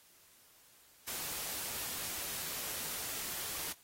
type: noise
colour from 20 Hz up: white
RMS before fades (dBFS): -40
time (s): 1.07-3.73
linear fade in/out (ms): 10
effects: white hiss -63 dBFS RMS until 3.83 s + AAC 48 kbps